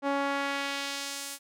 sawtooth tone with band-pass filter sweep, 279.3 Hz, C#4, 13 cents sharp, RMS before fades -32 dBFS, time 0.02-1.39 s, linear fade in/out 50 ms, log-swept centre 730 to 11000 Hz, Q 0.82, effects none

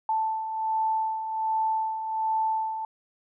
sine beating tone pair, 880 / 881.3 Hz, A5 / A5, 0 / +3 cents, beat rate 1.3 Hz, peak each -33 / -25 dBFS, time 0.09-2.85 s, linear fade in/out 2 ms, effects none

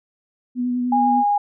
sine tone with vibrato, 246.9 Hz, B3, in tune, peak -19 dBFS, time 0.55-1.24 s, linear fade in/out 50 ms, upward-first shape sine, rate 10 Hz, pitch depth 17 cents each way
sine tone, 820 Hz, G#5, 22 cents flat, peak -15 dBFS, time 0.92-1.38 s, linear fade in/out 5 ms
effects none

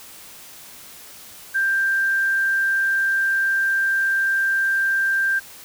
sine tone, 1580 Hz, G6, 13 cents sharp, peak -17 dBFS, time 1.54-5.4 s, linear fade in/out 20 ms, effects white hiss -42 dBFS RMS until 5.64 s

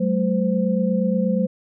sine tone cluster, 188.1 / 216.5 / 515 Hz, F#3 / A3 / C5, +29 / -28 / -28 cents, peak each -20 / -22 / -24 dBFS, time 0-1.47 s, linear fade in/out 10 ms, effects none

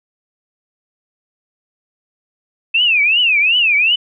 sine tone with vibrato, 2605 Hz, E7, 21 cents flat, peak -10 dBFS, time 2.74-3.96 s, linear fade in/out 10 ms, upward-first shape triangle, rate 2.7 Hz, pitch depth 260 cents each way, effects none

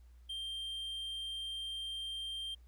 triangle tone, 3170 Hz, G7, 19 cents sharp, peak -37 dBFS, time 0.29-2.55 s, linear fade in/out 10 ms, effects added 60 Hz sine -55 dBFS peak until 2.67 s + pink hiss -75 dBFS RMS until 2.67 s

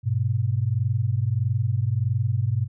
sine tone pair together, 102.13 / 123.7 Hz, G#2 / B2, -29 / +3 cents, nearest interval minor third, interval 332 cents, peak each -23 dBFS, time 0.03-2.68 s, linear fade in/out 50 ms, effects none

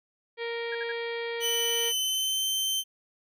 harmonic tone, 466.2 Hz, A#4, in tune, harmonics 1 / 2 / 3 / 4 / 5 / 6 / 7 / 8 / 9 / 10, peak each -32 / -42 / -48 / -39 / -40 / -52 / -43 / -52 / -51 / -55 dBFS, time 0.37-1.93 s, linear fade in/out 50 ms
sine tone bursts, 1648 Hz, G#6, 14 cents flat, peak -32 dBFS, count 3, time 0.72-0.919 s, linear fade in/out 5 ms, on 29 ms, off 56 ms
sawtooth tone with pitch glide, 3006 to 3101 Hz, F#7 to G7, +27 to -19 cents, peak -23 dBFS, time 1.4-2.84 s, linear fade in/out 50 ms, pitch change +54 cents, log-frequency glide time 1.66-2.46 s
effects none

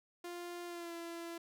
sawtooth tone with pitch glide, 349.2 to 337.7 Hz, F4 to E4, 0 to +42 cents, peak -39 dBFS, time 0.24-1.38 s, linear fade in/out 5 ms, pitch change -58 cents, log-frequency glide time 0.66-0.93 s, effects none

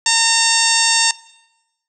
harmonic tone, 912 Hz, A#5, 38 cents flat, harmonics 1 / 2 / 3 / 4 / 5 / 6 / 7 / 8 / 9, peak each -21 / -21 / -21 / -21 / -21 / -21 / -21 / -21 / -21 dBFS, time 0.06-1.11 s, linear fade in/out 2 ms, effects noise-tail reverb RT60 0.9 s tail -19 dB re dry

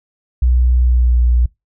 sine tone with pitch glide, 61.74 to 60.19 Hz, B1 to B1, 0 to -44 cents, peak -9 dBFS, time 0.42-1.46 s, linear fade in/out 5 ms, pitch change -44 cents, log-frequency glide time 0.83-1.19 s, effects noise-tail reverb RT60 0.2 s tail -24 dB re dry

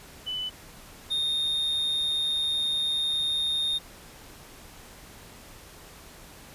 sine / triangle tone pair in turn, 2997 / 3675 Hz, F#7 / A#7, +22 / -25 cents, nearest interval major third, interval 353 cents, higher second, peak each -29 / -23 dBFS, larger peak second, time 0.26-0.5 / 1.1-3.79 s, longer second, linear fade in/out 20 ms, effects pink hiss -48 dBFS RMS until 6.54 s + resampled to 32000 Hz

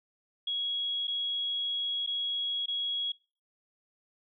sine tone with dropouts, 3322 Hz, G#7, in tune, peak -29 dBFS, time 0.47-3.12 s, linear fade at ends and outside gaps 5 ms, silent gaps 1.072-1.078 / 2.064-2.073 / 2.66-2.681 s, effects noise-tail reverb RT60 0.4 s tail -24 dB re dry

